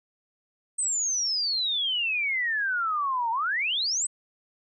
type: exponential two-way sweep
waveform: sine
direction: down then up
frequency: 8372 to 892 to 8372 Hz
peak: -24 dBFS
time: 0.78-4.07 s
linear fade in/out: 10 ms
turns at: 3.31 s
effects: none